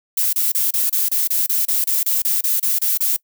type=noise bursts; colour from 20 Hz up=violet; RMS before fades=-18 dBFS; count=16; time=0.17-3.165 s; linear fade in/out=5 ms; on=160 ms; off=29 ms; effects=noise-tail reverb RT60 0.1 s tail -24 dB re dry